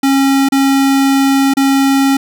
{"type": "tone with dropouts", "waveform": "square", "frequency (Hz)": 272.7, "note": "C#4", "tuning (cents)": -28, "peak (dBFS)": -9, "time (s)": [0.03, 2.17], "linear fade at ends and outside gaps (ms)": 5, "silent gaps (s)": [[0.488, 0.521], [1.538, 1.569]], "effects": []}